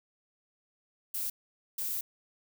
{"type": "noise bursts at uneven times", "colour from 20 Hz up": "violet", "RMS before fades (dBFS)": -34, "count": 2, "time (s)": [[1.14, 1.3], [1.78, 2.01]], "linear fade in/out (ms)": 5, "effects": []}